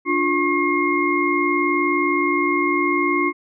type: tone cluster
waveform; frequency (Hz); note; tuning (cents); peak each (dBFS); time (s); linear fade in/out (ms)
sine; 293.7 / 353.1 / 1089 / 2136; D4 / F4 / C#6 / C7; 0 / +19 / -31 / +35; -22; 0.05-3.33; 50
effects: none